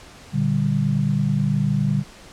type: chord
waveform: sine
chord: G minor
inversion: first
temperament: just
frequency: 117.6 / 147 / 196 Hz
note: Bb2 / D3 / G3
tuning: +16 / +2 / 0 cents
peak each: -25 / -20 / -22 dBFS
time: 0.32-2.04 s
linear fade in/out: 50 ms
effects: pink hiss -44 dBFS RMS until 2.32 s + low-pass 8000 Hz 12 dB/octave